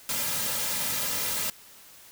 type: noise with comb filter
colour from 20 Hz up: white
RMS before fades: -29 dBFS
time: 0.09-1.5 s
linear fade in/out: 2 ms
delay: 2.7 ms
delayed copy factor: -0.6
effects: white hiss -51 dBFS RMS until 2.11 s